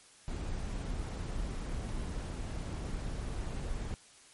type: noise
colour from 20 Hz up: brown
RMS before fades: -37 dBFS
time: 0.28-3.94 s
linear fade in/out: 0 ms
effects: white hiss -58 dBFS RMS until 4.33 s + MP3 48 kbps